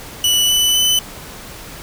sawtooth tone with pitch steps, 2960 / 2986 / 3012 Hz, F#7 / F#7 / F#7, 0 / +15 / +30 cents, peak -9 dBFS, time 0.24-0.99 s, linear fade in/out 2 ms, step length 250 ms, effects pink hiss -34 dBFS RMS until 1.82 s

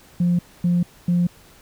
sine tone bursts, 175.2 Hz, F3, 6 cents sharp, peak -14 dBFS, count 3, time 0.2-1.27 s, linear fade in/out 5 ms, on 190 ms, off 250 ms, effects tanh soft clip ceiling -12 dBFS + pink hiss -50 dBFS RMS until 1.61 s

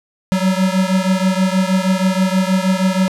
square beating tone pair, 185.6 / 191.9 Hz, F#3 / G3, +6 / -37 cents, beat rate 6.3 Hz, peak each -16 / -18 dBFS, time 0.32-3.08 s, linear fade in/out 0 ms, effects low-pass 10000 Hz 12 dB/octave

